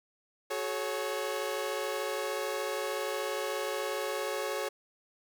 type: tone cluster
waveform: sawtooth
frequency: 373.6 / 426.9 / 552 Hz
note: F#4 / G#4 / C#5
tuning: +17 / +48 / -7 cents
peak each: -35 / -32 / -31 dBFS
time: 0.5-4.69 s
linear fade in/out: 10 ms
effects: none